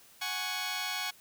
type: chord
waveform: 10% pulse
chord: F# suspended second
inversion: none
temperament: just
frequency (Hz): 740 / 832.5 / 1110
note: F#5 / G#5 / C#6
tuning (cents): 0 / +4 / +2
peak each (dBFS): -30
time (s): 0.21-1.11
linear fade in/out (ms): 10
effects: white hiss -58 dBFS RMS until 1.2 s